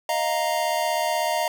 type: chord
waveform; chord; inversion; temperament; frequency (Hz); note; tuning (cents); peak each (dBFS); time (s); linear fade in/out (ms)
square; Eb suspended second; none; equal; 622.3 / 698.5 / 932.3; Eb5 / F5 / Bb5; 0 / 0 / 0; -27; 0.09-1.48; 2
effects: none